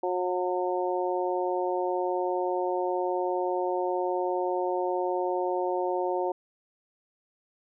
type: harmonic tone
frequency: 181 Hz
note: F#3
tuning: 38 cents flat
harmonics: 2 / 3 / 4 / 5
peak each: -29 / -31 / -32 / -33 dBFS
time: 0.03-6.32 s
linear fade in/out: 5 ms
effects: none